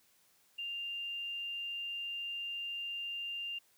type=tone; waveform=sine; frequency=2794 Hz; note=F7; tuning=in tune; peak=-37 dBFS; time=0.58-3.59 s; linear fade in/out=10 ms; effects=white hiss -69 dBFS RMS until 3.77 s + high-pass 80 Hz 12 dB/octave